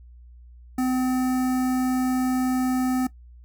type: tone with notch filter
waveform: square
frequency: 255.6 Hz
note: C4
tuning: 40 cents flat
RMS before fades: -23 dBFS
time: 0.78-3.07 s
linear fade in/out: 5 ms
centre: 3300 Hz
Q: 0.61
effects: noise-tail reverb RT60 0.1 s tail -18 dB re dry + added 60 Hz sine -44 dBFS peak until 3.44 s